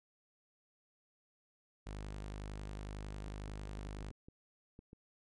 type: tone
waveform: sawtooth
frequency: 51 Hz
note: G#1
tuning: 31 cents flat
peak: -39 dBFS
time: 1.86-4.11 s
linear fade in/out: 10 ms
type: clicks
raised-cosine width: 3 ms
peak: -40 dBFS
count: 11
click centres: 3.274 / 3.484 / 3.675 / 3.786 / 3.862 / 3.97 / 4.018 / 4.112 / 4.285 / 4.791 / 4.931 s
effects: resampled to 22050 Hz